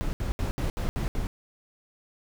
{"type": "noise bursts", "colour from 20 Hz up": "brown", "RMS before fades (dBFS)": -28, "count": 7, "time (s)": [0.01, 1.27], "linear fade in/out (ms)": 0, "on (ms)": 120, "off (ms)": 70, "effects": []}